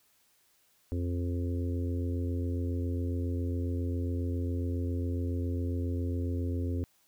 harmonic tone, 87.31 Hz, F2, in tune, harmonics 1 / 3 / 4 / 5 / 6, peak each -30 / -36 / -42 / -43 / -48 dBFS, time 0.92-6.84 s, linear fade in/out 0 ms, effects white hiss -68 dBFS RMS until 7.07 s

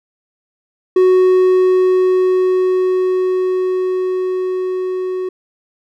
triangle tone with level ramp, 370 Hz, F#4, in tune, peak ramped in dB -5 to -16 dBFS, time 0.96-5.29 s, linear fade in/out 5 ms, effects none

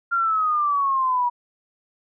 sine exponential sweep, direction down, 1396.9 to 960 Hz, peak -18 dBFS, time 0.11-1.3 s, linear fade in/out 20 ms, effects none

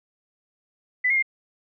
sine tone with pitch steps, 1998 / 2143 / 2112 Hz, B6 / C7 / C7, +20 / +41 / +16 cents, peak -18 dBFS, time 1.04-1.226 s, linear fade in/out 10 ms, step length 62 ms, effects none

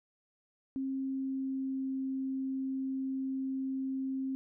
sine tone with pitch glide, 267.5 to 265.8 Hz, C4 to C4, +38 to +27 cents, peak -32 dBFS, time 0.76-4.35 s, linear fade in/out 0 ms, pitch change -11 cents, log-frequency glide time 0.97-1.94 s, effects none

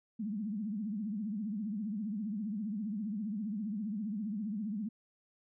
sine tone with vibrato, 210 Hz, G#3, 19 cents sharp, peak -34 dBFS, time 0.19-4.89 s, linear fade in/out 10 ms, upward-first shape triangle, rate 15 Hz, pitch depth 180 cents each way, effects none

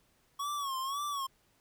square tone with vibrato, 1108.7 Hz, C#6, in tune, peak -34 dBFS, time 0.39-1.27 s, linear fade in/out 10 ms, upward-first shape sine, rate 1.9 Hz, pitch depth 99 cents each way, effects pink hiss -70 dBFS RMS until 1.6 s

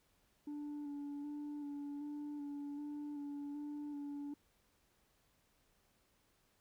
sine tone with vibrato, 290.4 Hz, D4, 19 cents flat, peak -39 dBFS, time 0.47-4.34 s, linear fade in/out 5 ms, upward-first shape square, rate 1.3 Hz, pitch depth 19 cents each way, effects tanh soft clip ceiling -41 dBFS + pink hiss -75 dBFS RMS until 6.6 s

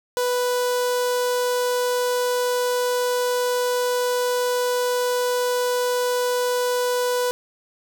sawtooth tone with notch filter, 493.9 Hz, B4, in tune, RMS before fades -22 dBFS, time 0.17-7.31 s, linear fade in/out 0 ms, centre 2200 Hz, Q 1.4, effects none

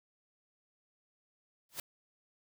white noise with exponential growth, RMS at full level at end -35 dBFS, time 1.69-1.8 s, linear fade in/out 2 ms, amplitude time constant 22 ms, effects none

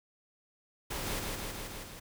pink noise with echo, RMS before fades -37 dBFS, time 0.9-1.2 s, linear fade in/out 10 ms, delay 160 ms, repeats 5, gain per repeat -2 dB, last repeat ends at 2 s, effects none

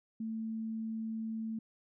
sine tone, 222.5 Hz, A3, 20 cents sharp, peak -35 dBFS, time 0.2-1.59 s, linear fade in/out 5 ms, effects none

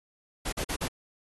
pink noise bursts, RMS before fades -32 dBFS, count 4, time 0.45-0.883 s, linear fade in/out 10 ms, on 76 ms, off 43 ms, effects AAC 32 kbps

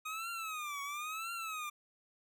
25% pulse tone with vibrato, 1244.5 Hz, D#6, in tune, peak -35 dBFS, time 0.05-1.7 s, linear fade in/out 10 ms, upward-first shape triangle, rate 0.98 Hz, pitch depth 190 cents each way, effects none

